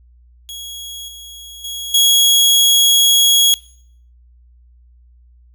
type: tone with level steps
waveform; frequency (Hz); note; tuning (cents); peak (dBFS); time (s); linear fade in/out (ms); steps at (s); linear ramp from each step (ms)
sawtooth; 3322; G#7; 0; -25 / -30 / -21 / -6; 0.49-3.54; 0; 1.08 / 1.64 / 1.94; 5
effects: noise-tail reverb RT60 0.6 s tail -21 dB re dry + added 60 Hz sine -45 dBFS peak until 5.54 s